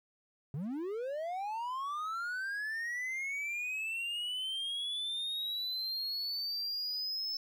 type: linear sweep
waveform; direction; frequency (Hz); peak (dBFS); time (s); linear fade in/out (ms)
triangle; up; 127.4 to 5274; -33; 0.54-7.37; 2
effects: 12-bit